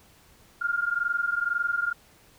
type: tone pair together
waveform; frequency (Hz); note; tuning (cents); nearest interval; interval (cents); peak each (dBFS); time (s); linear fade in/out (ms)
sine; 1396.9 / 1418.9; F6 / F6; 0 / +27; unison; 27; -27; 0.61-1.93; 10
effects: pink hiss -57 dBFS RMS until 2.38 s